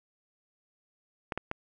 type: clicks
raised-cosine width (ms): 0.5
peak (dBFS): -17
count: 3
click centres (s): 1.322 / 1.376 / 1.514
effects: none